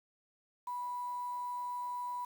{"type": "tone with quantisation", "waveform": "sine", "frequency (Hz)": 982, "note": "B5", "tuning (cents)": -10, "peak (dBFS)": -36, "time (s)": [0.67, 2.25], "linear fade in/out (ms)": 5, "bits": 9, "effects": []}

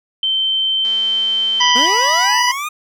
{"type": "tone", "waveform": "sine", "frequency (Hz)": 3104, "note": "G7", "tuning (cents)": -18, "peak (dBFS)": -14, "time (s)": [0.23, 1.86], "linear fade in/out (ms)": 2}
{"type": "click train", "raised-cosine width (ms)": 0.2, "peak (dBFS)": -20, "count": 194, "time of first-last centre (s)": [0.85, 1.719], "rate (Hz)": 222}
{"type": "harmonic tone", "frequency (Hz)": 983, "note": "B5", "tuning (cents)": -8, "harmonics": [1, 2, 3, 5, 6], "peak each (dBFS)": [-15, -18, -20, -22, -23], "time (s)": [1.6, 2.52], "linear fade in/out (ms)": 10}
{"type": "linear sweep", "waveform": "25% pulse", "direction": "up", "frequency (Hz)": [220, 1247], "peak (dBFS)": -17, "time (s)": [1.75, 2.69], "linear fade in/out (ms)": 10}
{"effects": []}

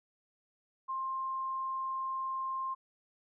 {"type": "tone", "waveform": "sine", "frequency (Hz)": 1057, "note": "C6", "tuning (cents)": 17, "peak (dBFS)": -33, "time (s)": [0.88, 2.75], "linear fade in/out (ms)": 20, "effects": []}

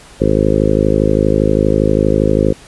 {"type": "harmonic tone", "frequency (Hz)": 52.5, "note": "G#1", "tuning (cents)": 19, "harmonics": [1, 2, 3, 4, 5, 6, 7, 8, 9, 10], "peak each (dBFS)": [-19, -19, -19, -19, -19, -19, -19, -19, -19, -19], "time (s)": [0.2, 2.53], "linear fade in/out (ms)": 10, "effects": ["pink hiss -40 dBFS RMS until 2.67 s", "resampled to 24000 Hz"]}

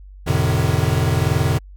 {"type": "chord", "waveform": "square", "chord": "F dominant seventh", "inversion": "none", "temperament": "equal with one note detuned", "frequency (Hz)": [87.31, 110, 130.81, 151.57], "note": ["F2", "A2", "C3", "Eb3"], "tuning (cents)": [0, 0, 0, -45], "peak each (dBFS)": -22, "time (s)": [0.26, 1.59], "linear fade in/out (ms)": 20, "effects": ["added 48 Hz sine -37 dBFS peak until 1.76 s"]}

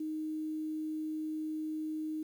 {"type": "tone with quantisation", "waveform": "sine", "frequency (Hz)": 311.1, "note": "D#4", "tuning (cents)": 0, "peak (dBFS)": -34, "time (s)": [0, 2.23], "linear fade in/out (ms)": 5, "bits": 10, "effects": []}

